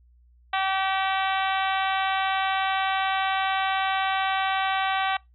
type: harmonic tone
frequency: 384.1 Hz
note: G4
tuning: 35 cents flat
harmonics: 2 / 3 / 4 / 5 / 6 / 7 / 8 / 9 / 10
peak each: -25 / -29 / -31 / -33 / -35 / -36 / -37 / -38 / -39 dBFS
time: 0.53-5.17 s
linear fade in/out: 5 ms
effects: noise-tail reverb RT60 0.2 s tail -25 dB re dry + added 60 Hz sine -54 dBFS peak until 5.34 s